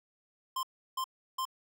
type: tone bursts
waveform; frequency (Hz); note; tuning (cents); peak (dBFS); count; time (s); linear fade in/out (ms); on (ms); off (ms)
square; 1046.5; C6; 0; -32; 3; 0.56-1.453; 5; 71; 340
effects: none